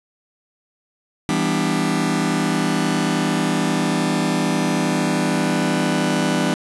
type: chord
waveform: sawtooth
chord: E minor seventh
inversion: none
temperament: just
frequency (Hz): 164.81 / 197.78 / 247.2 / 296.7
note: E3 / G3 / B3 / D4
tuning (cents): 0 / +16 / +2 / +18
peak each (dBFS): -19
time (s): 1.29-6.54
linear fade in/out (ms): 0
effects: resampled to 24000 Hz + 7-bit